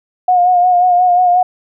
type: tone with vibrato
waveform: sine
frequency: 719 Hz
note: F#5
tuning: 50 cents flat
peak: -7 dBFS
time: 0.28-1.43 s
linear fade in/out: 5 ms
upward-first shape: sine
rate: 5.6 Hz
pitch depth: 35 cents each way
effects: none